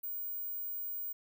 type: tone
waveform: sine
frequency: 15390 Hz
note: B9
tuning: 46 cents flat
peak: -36 dBFS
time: 0.03-1.13 s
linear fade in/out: 10 ms
effects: none